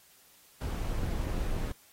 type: noise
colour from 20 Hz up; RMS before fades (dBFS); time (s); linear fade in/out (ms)
brown; -32; 0.61-1.72; 5
type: clicks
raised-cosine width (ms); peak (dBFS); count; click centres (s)
3; -24; 4; 1.033 / 1.27 / 1.345 / 1.38
effects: white hiss -60 dBFS RMS until 1.92 s + AAC 48 kbps